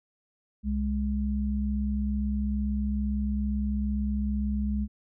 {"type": "tone pair together", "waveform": "sine", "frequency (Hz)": [65.42, 207.7], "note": ["C2", "G#3"], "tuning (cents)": [0, 0], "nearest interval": "octave + minor sixth", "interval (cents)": 2000, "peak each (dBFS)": -28, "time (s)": [0.63, 4.88], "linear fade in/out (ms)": 50, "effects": []}